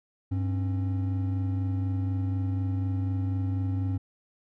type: tone pair together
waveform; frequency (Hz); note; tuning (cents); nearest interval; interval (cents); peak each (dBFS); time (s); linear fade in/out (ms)
triangle; 97.99 / 269.9; G2 / C#4; 0 / -46; octave + tritone; 1754; -24 / -32; 0.31-3.98; 10
effects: none